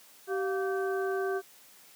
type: harmonic tone with a mistuned harmonic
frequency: 386 Hz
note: G4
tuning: 27 cents flat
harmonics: 1 / 2 / 3 / 4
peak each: -29 / -37 / -41 / -38 dBFS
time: 0.27-1.42 s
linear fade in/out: 50 ms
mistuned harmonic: 2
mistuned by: -150 cents
effects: white hiss -56 dBFS RMS until 1.95 s + high-pass 150 Hz 12 dB/octave